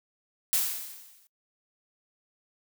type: noise with exponential decay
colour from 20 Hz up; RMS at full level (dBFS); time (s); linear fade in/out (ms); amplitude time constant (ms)
blue; -23; 0.53-1.27; 0; 160
effects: noise-tail reverb RT60 0.1 s tail -22 dB re dry